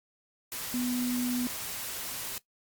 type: tone in noise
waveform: sine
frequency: 246.9 Hz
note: B3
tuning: in tune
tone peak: -28 dBFS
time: 0.74-1.47 s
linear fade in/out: 0 ms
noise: white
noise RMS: -37 dBFS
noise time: 0.52-2.38 s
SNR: +6 dB
effects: noise-tail reverb RT60 0.1 s tail -17 dB re dry + Opus 48 kbps